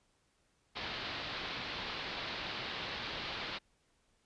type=low-pass noise; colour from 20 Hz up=white; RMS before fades=-41 dBFS; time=0.75-3.59 s; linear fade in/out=20 ms; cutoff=4400 Hz; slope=48 dB/octave; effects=pink hiss -74 dBFS RMS until 4.25 s + resampled to 22050 Hz